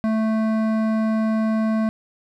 triangle tone with hard clipping, 220 Hz, A3, in tune, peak -20 dBFS, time 0.04-1.89 s, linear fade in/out 0 ms, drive 17 dB, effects none

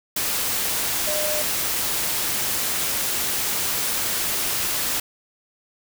sine tone in noise, 606 Hz, D#5, 46 cents flat, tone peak -26 dBFS, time 1.07-1.42 s, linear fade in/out 5 ms, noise white, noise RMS -24 dBFS, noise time 0.16-5 s, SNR -5 dB, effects none

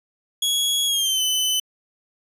sawtooth tone with pitch glide, 3339 to 3027 Hz, G#7 to F#7, +9 to +39 cents, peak -16 dBFS, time 0.42-1.6 s, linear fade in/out 5 ms, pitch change -170 cents, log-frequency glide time 0.86-1.22 s, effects resampled to 32000 Hz

